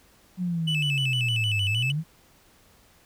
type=exponential two-way sweep; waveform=sine; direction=down then up; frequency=185 to 97.7 to 168.7 Hz; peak=-24 dBFS; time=0.37-2.04 s; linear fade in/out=50 ms; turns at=1.67 s
type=tone with vibrato; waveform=triangle; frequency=2794 Hz; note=F7; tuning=in tune; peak=-23 dBFS; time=0.67-1.92 s; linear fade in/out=10 ms; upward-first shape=square; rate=6.5 Hz; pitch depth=110 cents each way
effects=tanh soft clip ceiling -14 dBFS + pink hiss -58 dBFS RMS until 3.05 s